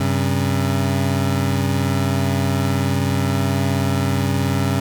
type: tone pair together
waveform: 25% pulse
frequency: 95.8 / 134.27 Hz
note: G2 / C3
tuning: -39 / +45 cents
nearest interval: tritone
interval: 584 cents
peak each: -16 dBFS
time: 0-4.8 s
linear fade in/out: 5 ms
effects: none